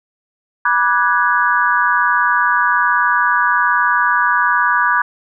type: chord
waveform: sine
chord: G# half-diminished seventh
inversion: first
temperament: equal with one note detuned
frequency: 974.7 / 1174.7 / 1480 / 1661.2 Hz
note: B5 / D6 / F#6 / G#6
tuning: -23 / 0 / 0 / 0 cents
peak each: -17 dBFS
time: 0.65-5.02 s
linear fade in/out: 5 ms
effects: none